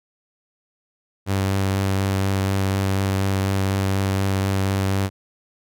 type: tone with vibrato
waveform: sawtooth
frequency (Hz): 97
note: G2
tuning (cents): -18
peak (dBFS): -15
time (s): 1.26-5.1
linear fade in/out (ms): 50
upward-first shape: sine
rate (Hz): 4.1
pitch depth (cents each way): 12
effects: none